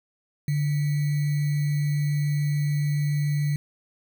sine tone with sample-and-hold, 146.5 Hz, D3, 4 cents flat, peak -21 dBFS, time 0.48-3.56 s, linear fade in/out 2 ms, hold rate 2100 Hz, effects none

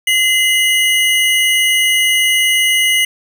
square tone pair together, 2060 / 2913 Hz, C7 / F#7, -28 / -28 cents, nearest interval tritone, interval 600 cents, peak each -14 dBFS, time 0.07-3.05 s, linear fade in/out 5 ms, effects none

